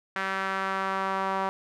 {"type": "tone with band-pass filter sweep", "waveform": "sawtooth", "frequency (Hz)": 192.3, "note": "G3", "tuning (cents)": -33, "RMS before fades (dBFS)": -29, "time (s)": [0.16, 1.49], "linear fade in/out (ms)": 0, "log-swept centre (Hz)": [1600, 980], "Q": 2.1, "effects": []}